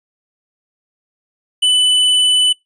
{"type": "tone with hard clipping", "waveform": "triangle", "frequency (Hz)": 2994, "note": "F#7", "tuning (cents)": 20, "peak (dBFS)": -11, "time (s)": [1.62, 2.53], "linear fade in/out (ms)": 10, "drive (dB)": 15, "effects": ["noise-tail reverb RT60 0.2 s tail -26 dB re dry", "resampled to 22050 Hz"]}